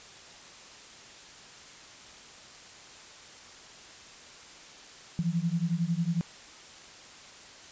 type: beating tone pair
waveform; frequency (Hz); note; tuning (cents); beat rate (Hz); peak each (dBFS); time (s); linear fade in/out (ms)
sine; 163.8 / 174.8; E3 / F3; -11 / +2; 11; -29; 5.19-6.21; 0
effects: white hiss -49 dBFS RMS until 7.71 s + resampled to 16000 Hz